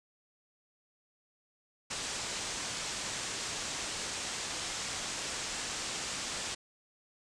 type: low-pass noise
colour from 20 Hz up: white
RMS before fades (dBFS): -38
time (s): 1.9-6.55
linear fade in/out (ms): 10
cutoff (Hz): 8300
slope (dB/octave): 48
effects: none